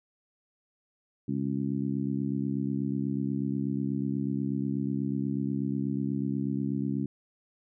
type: harmonic tone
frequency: 68.2 Hz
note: C#2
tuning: 28 cents flat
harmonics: 2 / 3 / 4 / 5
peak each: -33 / -31 / -32 / -40 dBFS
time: 1.28-7.06 s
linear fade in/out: 5 ms
effects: none